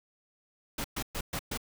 pink noise bursts, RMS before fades -34 dBFS, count 5, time 0.78-1.575 s, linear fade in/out 5 ms, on 63 ms, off 120 ms, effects none

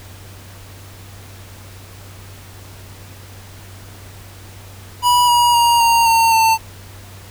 square tone with pitch steps, 977 / 960.2 / 943.7 / 927.5 / 911.6 / 895.9 Hz, B5 / B5 / A#5 / A#5 / A#5 / A5, -19 / -49 / +21 / -9 / -39 / +31 cents, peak -11 dBFS, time 5.02-6.58 s, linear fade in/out 50 ms, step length 260 ms, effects added 96 Hz sine -37 dBFS peak until 7.3 s + pink hiss -41 dBFS RMS until 7.3 s

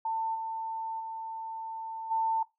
sine tone with level steps, 895 Hz, A5, 29 cents sharp, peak -28 / -32 / -35 / -25 dBFS, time 0.05-2.43 s, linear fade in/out 5 ms, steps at 0.34 / 0.99 / 2.1 s, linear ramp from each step 20 ms, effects noise-tail reverb RT60 0.2 s tail -19 dB re dry

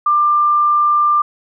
sine tone, 1190 Hz, D6, 22 cents sharp, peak -10 dBFS, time 0.06-1.22 s, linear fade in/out 5 ms, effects none

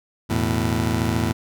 20% pulse chord, E suspended fourth, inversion none, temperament just, 82.41 / 109.88 / 123.61 Hz, E2 / A2 / B2, 0 / -2 / +2 cents, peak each -20 / -18 / -23 dBFS, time 0.29-1.33 s, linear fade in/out 20 ms, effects none

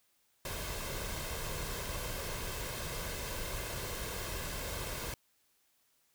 pink noise with comb filter, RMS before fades -39 dBFS, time 0.45-5.14 s, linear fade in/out 2 ms, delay 1.9 ms, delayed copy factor +0.5, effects white hiss -73 dBFS RMS until 6.14 s

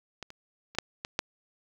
clicks, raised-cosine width 0.2 ms, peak -21 / -28 / -29 / -6 / -17 / -9 dBFS, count 6, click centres 0.227 / 0.304 / 0.75 / 0.786 / 1.049 / 1.191 s, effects 8-bit

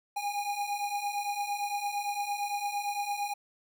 square beating tone pair, 810 / 818.8 Hz, G#5 / G#5, -43 / -25 cents, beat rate 8.8 Hz, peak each -37 / -33 dBFS, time 0.16-3.34 s, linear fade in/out 10 ms, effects none

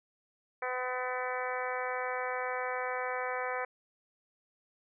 harmonic tone with a mistuned harmonic, 252.7 Hz, B3, 40 cents sharp, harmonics 2 / 3 / 4 / 5 / 6 / 7 / 8 / 9, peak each -37 / -39 / -40 / -41 / -42 / -42 / -43 / -44 dBFS, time 0.62-3.65 s, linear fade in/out 5 ms, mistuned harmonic 8, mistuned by -23 cents, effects none

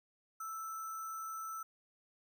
sine tone with sample-and-hold, 1324 Hz, E6, 7 cents sharp, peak -40 dBFS, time 0.4-1.63 s, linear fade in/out 5 ms, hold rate 7350 Hz, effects none

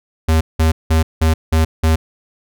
square tone bursts, 80 Hz, D#2, 49 cents sharp, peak -11 dBFS, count 6, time 0.28-1.96 s, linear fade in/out 10 ms, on 130 ms, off 180 ms, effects none

